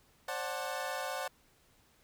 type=chord; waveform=25% pulse; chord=D dominant seventh; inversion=third; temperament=equal with one note detuned; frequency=532.4 / 587.3 / 740 / 880 Hz; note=C5 / D5 / F#5 / A5; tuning=+30 / 0 / 0 / 0 cents; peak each=-37 / -38 / -36 / -40 dBFS; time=0.28-1.28 s; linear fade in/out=5 ms; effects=pink hiss -67 dBFS RMS until 2.03 s